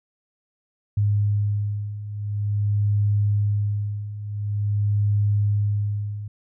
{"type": "beating tone pair", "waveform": "sine", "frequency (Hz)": [102.8, 103.27], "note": ["G#2", "G#2"], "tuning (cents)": [-17, -9], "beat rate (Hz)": 0.47, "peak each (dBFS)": [-25, -21], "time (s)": [0.97, 6.28], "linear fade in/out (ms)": 5, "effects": []}